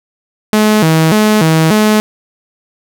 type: tone with vibrato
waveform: sawtooth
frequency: 185 Hz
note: F#3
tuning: in tune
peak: -3 dBFS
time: 0.53-2 s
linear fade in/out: 0 ms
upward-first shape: square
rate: 1.7 Hz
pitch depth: 250 cents each way
effects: none